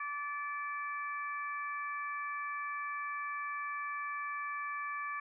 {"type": "harmonic tone", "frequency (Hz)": 580, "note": "D5", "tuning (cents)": -22, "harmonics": [2, 3, 4], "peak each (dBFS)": [-38, -42, -44], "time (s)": [0, 5.2], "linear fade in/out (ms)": 5, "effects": []}